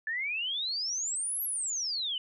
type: exponential two-way sweep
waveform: sine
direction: up then down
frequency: 1725 to 11840 to 2928 Hz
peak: -30 dBFS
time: 0.07-2.18 s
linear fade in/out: 2 ms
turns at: 1.43 s
effects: none